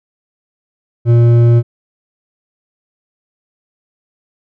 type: tone with hard clipping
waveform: sine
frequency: 118.1 Hz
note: A#2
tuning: 23 cents sharp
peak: -7 dBFS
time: 1.05-1.63 s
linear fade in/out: 50 ms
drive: 8 dB
effects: none